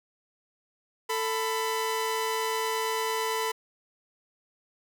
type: tone pair together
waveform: sawtooth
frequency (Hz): 444 / 996.7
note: A4 / B5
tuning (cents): +16 / +16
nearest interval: octave + major second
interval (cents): 1400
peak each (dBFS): -26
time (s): 1.09-3.52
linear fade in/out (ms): 10
effects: none